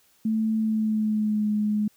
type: tone with pitch glide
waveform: sine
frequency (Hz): 220 to 210.6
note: A3 to G#3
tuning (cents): 0 to +24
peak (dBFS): -21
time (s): 0.25-1.88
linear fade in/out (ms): 5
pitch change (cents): -76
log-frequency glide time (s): 0.57-1.5
effects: white hiss -62 dBFS RMS until 1.96 s